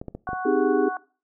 clicks, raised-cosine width 2 ms, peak -20 dBFS, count 5, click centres 0.015 / 0.083 / 0.15 / 0.29 / 0.332 s
harmonic tone, 370 Hz, F#4, in tune, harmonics 2 / 3 / 4, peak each -29 / -33 / -34 dBFS, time 0.27-0.97 s, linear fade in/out 2 ms
sine chord, Ab major seventh, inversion first, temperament equal, 261.6 / 311.1 / 392 / 415.3 Hz, C4 / Eb4 / G4 / Ab4, 0 / 0 / 0 / 0 cents, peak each -26 / -25 / -23 / -23 dBFS, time 0.45-0.89 s, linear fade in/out 10 ms
effects noise-tail reverb RT60 0.4 s tail -22 dB re dry

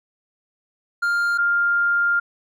triangle / sine tone pair in turn, 1401 / 1401 Hz, F6 / F6, +5 / +5 cents, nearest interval unison, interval 0 cents, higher neither, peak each -16 dBFS, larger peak neither, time 1.02-1.38 / 1.38-2.2 s, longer second, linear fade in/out 10 ms, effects none

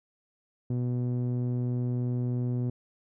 sawtooth tone with low-pass filter, 123.1 Hz, B2, 5 cents flat, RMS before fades -29 dBFS, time 0.7-2.7 s, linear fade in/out 5 ms, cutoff 300 Hz, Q 0.89, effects none

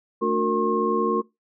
sine tone cluster, 222.1 / 294 / 363.3 / 460 / 1076 Hz, A3 / D4 / F#4 / A#4 / C6, +16 / +2 / -32 / -23 / +48 cents, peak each -27 / -31 / -25 / -24 / -25 dBFS, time 0.21-1.22 s, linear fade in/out 20 ms, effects noise-tail reverb RT60 0.2 s tail -21 dB re dry

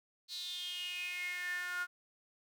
sawtooth tone with high-pass filter sweep, 357.8 Hz, F4, 42 cents sharp, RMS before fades -40 dBFS, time 0.28-1.87 s, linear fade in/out 50 ms, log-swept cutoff 4200 to 1400 Hz, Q 9.1, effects none

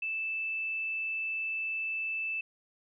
sine tone, 2637 Hz, E7, in tune, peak -31 dBFS, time 0.02-2.41 s, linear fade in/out 5 ms, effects none

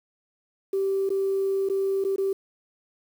sine tone with dropouts, 389.2 Hz, G4, 12 cents flat, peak -21 dBFS, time 0.73-2.33 s, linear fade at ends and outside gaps 5 ms, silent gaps 1.092-1.102 / 1.689-1.698 / 2.041-2.048 / 2.161-2.181 s, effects tanh soft clip ceiling -17 dBFS + 8-bit

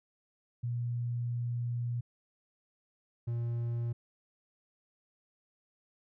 sine / triangle tone pair in turn, 120 / 118.01 Hz, B2 / A#2, -49 / +22 cents, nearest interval unison, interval 29 cents, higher first, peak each -31 / -29 dBFS, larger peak second, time 0.63-2.01 / 3.27-3.93 s, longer first, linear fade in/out 10 ms, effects none

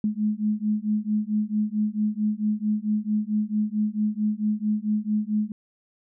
sine beating tone pair, 209.9 / 214.4 Hz, G#3 / A3, +19 / -45 cents, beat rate 4.5 Hz, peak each -25 dBFS, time 0.04-5.52 s, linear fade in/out 2 ms, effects none

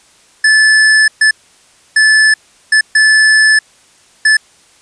square tone bursts at uneven times, 1739 Hz, A6, 21 cents flat, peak -6 dBFS, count 6, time 0.44-1.08 / 1.21-1.31 / 1.96-2.34 / 2.72-2.81 / 2.95-3.59 / 4.25-4.37 s, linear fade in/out 5 ms, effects white hiss -47 dBFS RMS until 4.81 s + resampled to 22050 Hz

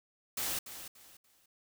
white noise with echo, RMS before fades -35 dBFS, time 0.37-0.59 s, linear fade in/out 5 ms, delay 290 ms, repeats 3, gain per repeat -11 dB, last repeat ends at 1.46 s, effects none

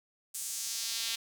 sawtooth tone with high-pass filter sweep, 228 Hz, A#3, 38 cents flat, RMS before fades -36 dBFS, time 0.34-1.16 s, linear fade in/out 10 ms, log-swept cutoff 8400 to 3500 Hz, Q 1.6, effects none

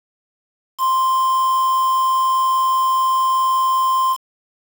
triangle tone with quantisation, 1046.5 Hz, C6, in tune, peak -12 dBFS, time 0.78-4.17 s, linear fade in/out 50 ms, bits 5, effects none

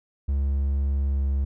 triangle tone with pitch glide, 69.3 to 68.66 Hz, C#2 to C#2, 0 to -16 cents, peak -19 dBFS, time 0.28-1.45 s, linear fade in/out 10 ms, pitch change -16 cents, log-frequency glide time 1.06-1.22 s, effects none

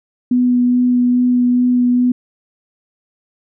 sine tone with vibrato, 246.9 Hz, B3, in tune, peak -10 dBFS, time 0.31-2.12 s, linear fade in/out 5 ms, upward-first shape sine, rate 2.4 Hz, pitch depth 10 cents each way, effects none

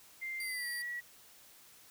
sine tone with pitch glide, 2093 to 1930.4 Hz, C7 to B6, 0 to -40 cents, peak -37 dBFS, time 0.21-1.01 s, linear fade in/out 20 ms, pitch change -140 cents, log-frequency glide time 0.42-0.67 s
20% pulse tone, 4699 Hz, D8, in tune, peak -36 dBFS, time 0.4-0.82 s, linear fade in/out 2 ms
effects white hiss -59 dBFS RMS until 1.9 s

